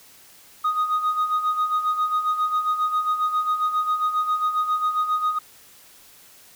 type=tone with tremolo; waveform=sine; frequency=1244.5 Hz; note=D#6; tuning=in tune; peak=-15 dBFS; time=0.64-5.39 s; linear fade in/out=10 ms; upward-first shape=sine; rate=7.4 Hz; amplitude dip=70%; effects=tanh soft clip ceiling -17 dBFS + white hiss -50 dBFS RMS until 6.55 s